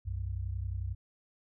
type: tone pair together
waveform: sine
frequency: 64.03 / 95.2 Hz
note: C2 / F#2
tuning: -37 / +50 cents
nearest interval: perfect fifth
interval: 687 cents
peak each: -36 / -35 dBFS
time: 0.05-0.95 s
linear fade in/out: 20 ms
effects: none